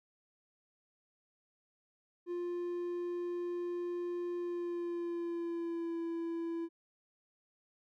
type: tone with pitch glide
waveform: triangle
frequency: 350.6 to 334.4 Hz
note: F4 to E4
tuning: +7 to +25 cents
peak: -33 dBFS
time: 2.26-6.69 s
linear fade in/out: 50 ms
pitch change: -82 cents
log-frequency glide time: 4.38-5.99 s
effects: none

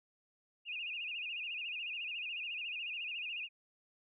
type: tone with vibrato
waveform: sine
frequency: 2637 Hz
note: E7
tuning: in tune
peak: -38 dBFS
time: 0.65-3.49 s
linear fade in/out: 50 ms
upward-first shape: sine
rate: 14 Hz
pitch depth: 140 cents each way
effects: none

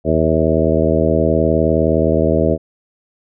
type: harmonic tone with a mistuned harmonic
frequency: 79.3 Hz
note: D#2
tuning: 33 cents sharp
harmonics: 1 / 2 / 3 / 4 / 5 / 6 / 7 / 8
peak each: -20 / -20 / -20 / -20 / -20 / -20 / -20 / -20 dBFS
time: 0.04-2.58 s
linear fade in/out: 50 ms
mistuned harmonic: 8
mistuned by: +31 cents
effects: none

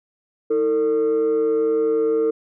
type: tone pair together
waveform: sine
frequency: 320.4 / 451 Hz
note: E4 / A4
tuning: -49 / +43 cents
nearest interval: tritone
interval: 592 cents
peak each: -22 / -15 dBFS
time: 0.5-2.31 s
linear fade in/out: 10 ms
effects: tanh soft clip ceiling -14 dBFS

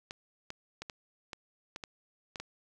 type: clicks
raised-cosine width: 0.2 ms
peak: -23 dBFS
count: 9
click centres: 0.109 / 0.504 / 0.82 / 0.898 / 1.332 / 1.761 / 1.838 / 2.358 / 2.4 s
effects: none

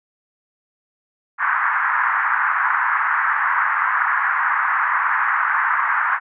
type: band-pass noise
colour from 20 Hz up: white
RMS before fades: -19 dBFS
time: 1.38-6.2 s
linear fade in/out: 50 ms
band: 930 to 1800 Hz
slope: 48 dB/octave
effects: none

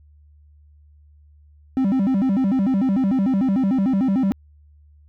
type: tone with vibrato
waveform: triangle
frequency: 226.4 Hz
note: A3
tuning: 50 cents sharp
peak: -14 dBFS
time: 1.77-4.32 s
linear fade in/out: 0 ms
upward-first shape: square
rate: 6.7 Hz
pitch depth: 260 cents each way
effects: added 74 Hz sine -48 dBFS peak until 5.08 s

